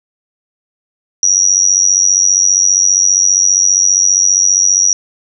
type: tone with amplitude modulation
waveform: sine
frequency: 5760 Hz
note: F#8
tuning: 47 cents flat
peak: -3 dBFS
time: 1.23-4.93 s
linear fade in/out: 2 ms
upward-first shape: sine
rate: 95 Hz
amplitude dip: 100%
effects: none